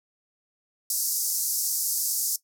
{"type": "band-pass noise", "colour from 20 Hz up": "white", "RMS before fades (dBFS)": -27, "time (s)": [0.9, 2.36], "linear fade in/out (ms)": 2, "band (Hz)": [5000, 15000], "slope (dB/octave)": 48, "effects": ["noise-tail reverb RT60 0.1 s tail -17 dB re dry"]}